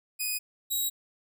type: tone pair in turn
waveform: 5% pulse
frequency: 2489 / 3839 Hz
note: D#7 / B7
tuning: 0 / -50 cents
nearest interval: minor sixth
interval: 750 cents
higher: second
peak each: -19 dBFS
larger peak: neither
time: 0.19-0.39 / 0.7-0.9 s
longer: neither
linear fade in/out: 20 ms
effects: none